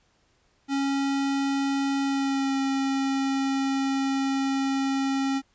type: tone with pitch glide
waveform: square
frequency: 275.4 to 271 Hz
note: C#4 to C#4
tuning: -11 to -39 cents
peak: -24 dBFS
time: 0.68-5.42 s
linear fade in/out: 50 ms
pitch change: -28 cents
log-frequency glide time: 2.02-2.57 s
effects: pink hiss -66 dBFS RMS until 5.54 s + resampled to 16000 Hz